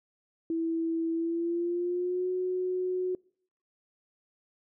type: tone with pitch glide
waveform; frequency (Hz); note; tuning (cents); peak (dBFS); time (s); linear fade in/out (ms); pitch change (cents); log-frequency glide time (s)
sine; 328.7 to 366.8; E4 to F#4; -5 to -15; -27; 0.5-3.15; 2; +190; 1.12-2.29
effects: noise-tail reverb RT60 0.6 s tail -26 dB re dry